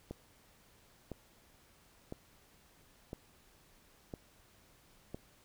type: click train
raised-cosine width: 2 ms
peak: -28 dBFS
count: 6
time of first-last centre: 0.11-5.145 s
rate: 0.993 Hz
effects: pink hiss -65 dBFS RMS until 5.44 s